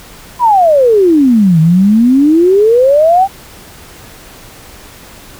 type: exponential two-way sweep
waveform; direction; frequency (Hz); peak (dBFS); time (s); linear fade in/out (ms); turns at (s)
sine; down then up; 1018 to 155.56 to 799; -4; 0.39-3.28; 50; 1.6
effects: pink hiss -35 dBFS RMS until 5.39 s